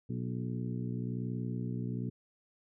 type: harmonic tone with a mistuned harmonic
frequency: 61.1 Hz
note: B1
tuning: 18 cents flat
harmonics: 2 / 3 / 4 / 5 / 6 / 7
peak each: -36 / -39 / -40 / -48 / -49 / -50 dBFS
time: 0.09-2.1 s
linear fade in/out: 10 ms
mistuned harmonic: 6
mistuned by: -35 cents
effects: none